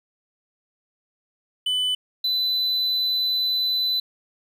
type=tone pair in turn; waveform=triangle; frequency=3000 / 4005 Hz; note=F#7 / B7; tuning=+23 / +23 cents; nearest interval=perfect fourth; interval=500 cents; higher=second; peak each=-19 dBFS; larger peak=neither; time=1.66-1.95 / 2.24-4 s; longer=second; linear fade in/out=5 ms; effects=9-bit